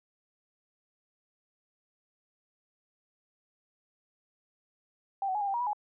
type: tone with pitch steps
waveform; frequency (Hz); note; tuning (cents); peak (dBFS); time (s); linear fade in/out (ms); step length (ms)
sine; 786 / 751 / 839 / 806 / 785 / 950 / 981 / 836; G5 / F#5 / G#5 / G5 / G5 / A#5 / B5 / G#5; +4 / +26 / +17 / +48 / +2 / +33 / -12 / +11; -28; 5.22-5.732; 2; 64
effects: none